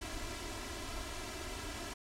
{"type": "noise with comb filter", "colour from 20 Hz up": "pink", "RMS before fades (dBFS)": -42, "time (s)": [0.01, 1.94], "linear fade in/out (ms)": 10, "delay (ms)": 3, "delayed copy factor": 1, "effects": ["low-pass 9000 Hz 12 dB/octave"]}